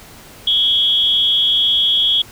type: tone with amplitude modulation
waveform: sine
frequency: 3322 Hz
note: G#7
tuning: in tune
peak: -8 dBFS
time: 0.47-2.22 s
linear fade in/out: 5 ms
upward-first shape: sine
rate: 258 Hz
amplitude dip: 80%
effects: pink hiss -40 dBFS RMS until 2.31 s